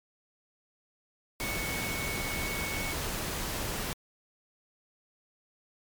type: tone in noise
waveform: sine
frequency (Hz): 2217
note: C#7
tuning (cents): 0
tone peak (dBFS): -36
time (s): 1.41-2.93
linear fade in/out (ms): 0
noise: pink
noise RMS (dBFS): -34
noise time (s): 1.4-3.93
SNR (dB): -5
effects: MP3 96 kbps